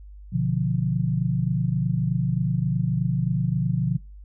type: chord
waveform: sine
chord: B diminished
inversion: none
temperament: equal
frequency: 123.47 / 146.83 / 174.61 Hz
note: B2 / D3 / F3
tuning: 0 / 0 / 0 cents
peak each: -25 dBFS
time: 0.32-3.98 s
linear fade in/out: 20 ms
effects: noise-tail reverb RT60 0.3 s tail -26 dB re dry + added 50 Hz sine -40 dBFS peak until 4.24 s